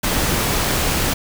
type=noise; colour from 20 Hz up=pink; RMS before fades=-19 dBFS; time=0.03-1.14 s; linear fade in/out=10 ms; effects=none